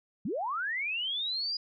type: linear sweep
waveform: sine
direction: up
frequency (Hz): 155.56 to 4932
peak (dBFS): -30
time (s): 0.25-1.57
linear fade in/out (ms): 5
effects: none